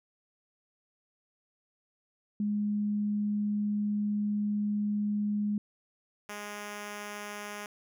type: tone pair in turn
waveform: sine / 5% pulse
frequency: 207.7 / 206.9 Hz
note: G#3 / G#3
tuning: 0 / -6 cents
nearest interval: unison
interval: 6 cents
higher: first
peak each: -27 dBFS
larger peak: neither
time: 2.4-5.58 / 6.29-7.66 s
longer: first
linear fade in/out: 2 ms
effects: none